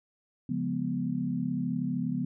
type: chord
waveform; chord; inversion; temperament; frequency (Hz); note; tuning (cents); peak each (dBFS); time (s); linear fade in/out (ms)
sine; C# dominant seventh; none; equal; 138.59 / 174.61 / 207.7 / 246.9; C#3 / E#3 / G#3 / B3; 0 / 0 / 0 / 0; -36 / -33 / -36 / -31; 0.49-2.25; 5
effects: none